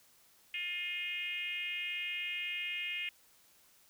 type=tone with frequency modulation; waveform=sine; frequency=2489 Hz; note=D#7; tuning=in tune; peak=-35 dBFS; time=0.54-3.09 s; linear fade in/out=2 ms; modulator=361 Hz; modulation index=1.3; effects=white hiss -65 dBFS RMS until 3.89 s